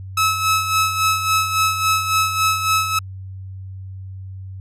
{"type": "tone with tremolo", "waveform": "sawtooth", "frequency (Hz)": 1295, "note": "E6", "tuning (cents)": -31, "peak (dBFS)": -10, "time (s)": [0.17, 2.99], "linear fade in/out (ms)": 5, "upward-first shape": "sine", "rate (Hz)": 3.6, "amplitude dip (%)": 60, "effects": ["added 95 Hz sine -30 dBFS peak until 4.6 s", "resampled to 32000 Hz"]}